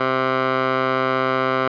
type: tone with band-pass filter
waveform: 15% pulse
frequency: 130.81 Hz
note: C3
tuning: in tune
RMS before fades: -20 dBFS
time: 0-1.68 s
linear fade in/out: 5 ms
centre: 1100 Hz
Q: 1.3
effects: resampled to 11025 Hz + 8-bit